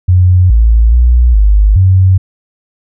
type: tone with pitch steps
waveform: sine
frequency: 90.7 / 55.9 / 60.1 / 51.1 / 93.9 Hz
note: F#2 / A1 / B1 / G#1 / F#2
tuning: -34 / +28 / -46 / -27 / +26 cents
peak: -3 dBFS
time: 0.08-2.18 s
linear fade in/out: 10 ms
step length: 420 ms
effects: none